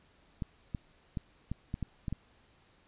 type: clicks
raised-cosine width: 5 ms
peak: -22 dBFS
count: 8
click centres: 0.422 / 0.748 / 1.172 / 1.516 / 1.741 / 1.827 / 2.082 / 2.126 s
effects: pink hiss -65 dBFS RMS until 2.87 s + resampled to 8000 Hz